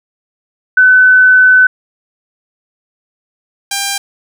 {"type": "tone pair in turn", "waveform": ["sine", "5% pulse"], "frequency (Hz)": [1509, 795.7], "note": ["F#6", "G5"], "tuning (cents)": [34, 26], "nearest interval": "major seventh", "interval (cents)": 1108, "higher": "first", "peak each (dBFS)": -3, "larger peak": "neither", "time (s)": [[0.77, 1.67], [3.71, 3.98]], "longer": "first", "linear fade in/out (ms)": 5, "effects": []}